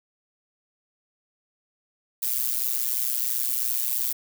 violet noise with amplitude modulation, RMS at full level -22 dBFS, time 2.22-4.13 s, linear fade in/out 10 ms, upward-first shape sine, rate 123 Hz, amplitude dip 95%, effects none

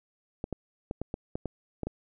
clicks, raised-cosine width 2 ms, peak -19 dBFS, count 9, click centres 0.441 / 0.527 / 0.911 / 1.016 / 1.141 / 1.355 / 1.457 / 1.833 / 1.87 s, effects none

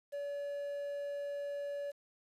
triangle tone with quantisation, 571 Hz, D5, 49 cents flat, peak -35 dBFS, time 0.12-1.92 s, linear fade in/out 20 ms, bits 10, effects resampled to 32000 Hz

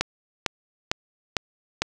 click train, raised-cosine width 0.2 ms, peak -4 dBFS, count 5, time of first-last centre 0.01-1.82 s, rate 2.21 Hz, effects none

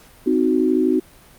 sine chord, C diminished, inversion none, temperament equal with one note detuned, 258.5 / 311.1 / 370 Hz, C4 / Eb4 / Gb4, -21 / 0 / 0 cents, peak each -19 dBFS, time 0.26-1 s, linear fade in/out 10 ms, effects pink hiss -48 dBFS RMS until 1.38 s + Opus 48 kbps

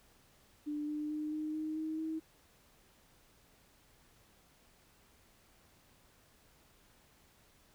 sine tone with pitch steps, 297 / 300.5 / 303.9 / 307.5 / 311 / 314.7 / 318.3 Hz, D4 / D4 / D#4 / D#4 / D#4 / D#4 / D#4, +20 / +40 / -41 / -20 / -1 / +20 / +39 cents, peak -35 dBFS, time 0.66-2.2 s, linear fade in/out 20 ms, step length 220 ms, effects pink hiss -66 dBFS RMS until 7.74 s

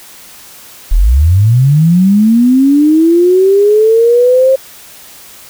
sine linear sweep, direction up, 32.94 to 536 Hz, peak -4 dBFS, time 0.91-4.56 s, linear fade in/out 10 ms, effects white hiss -35 dBFS RMS until 5.49 s

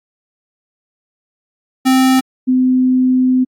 square / sine tone pair in turn, 260.9 / 255.7 Hz, C4 / C4, -5 / -40 cents, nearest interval unison, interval 35 cents, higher first, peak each -9 dBFS, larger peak neither, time 1.85-2.21 / 2.47-3.45 s, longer second, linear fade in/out 20 ms, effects AAC 64 kbps

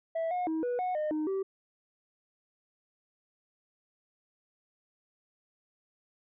sine tone with pitch steps, 656 / 721 / 319.5 / 488.9 / 732 / 610 / 307.9 / 386.5 Hz, E5 / F#5 / D#4 / B4 / F#5 / D#5 / D#4 / G4, -9 / -45 / +46 / -18 / -19 / -34 / -18 / -24 cents, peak -26 dBFS, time 0.15-1.43 s, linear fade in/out 10 ms, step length 160 ms, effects tanh soft clip ceiling -28 dBFS

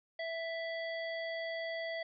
harmonic tone with a mistuned harmonic, 659.3 Hz, E5, in tune, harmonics 1 / 3 / 5 / 7, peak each -38 / -41 / -49 / -52 dBFS, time 0.19-2.03 s, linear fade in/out 5 ms, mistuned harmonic 5, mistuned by +22 cents, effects none

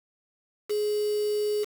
sine tone with quantisation, 419.1 Hz, G#4, 16 cents sharp, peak -24 dBFS, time 0.69-1.65 s, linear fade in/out 20 ms, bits 6, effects none

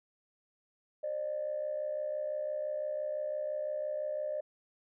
sine tone pair together, 538 / 603.9 Hz, C5 / D5, +48 / +48 cents, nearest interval major second, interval 200 cents, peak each -39 / -33 dBFS, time 1.03-4.41 s, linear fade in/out 10 ms, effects tanh soft clip ceiling -26 dBFS

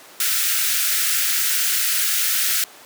white high-pass noise, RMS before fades -20 dBFS, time 0.2-2.64 s, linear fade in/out 2 ms, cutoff 1300 Hz, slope 96 dB/octave, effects pink hiss -43 dBFS RMS until 2.85 s + high-pass 400 Hz 12 dB/octave

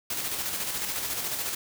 white noise with tremolo, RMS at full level -30 dBFS, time 0.1-1.55 s, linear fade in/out 5 ms, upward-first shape square, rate 14 Hz, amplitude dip 35%, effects none

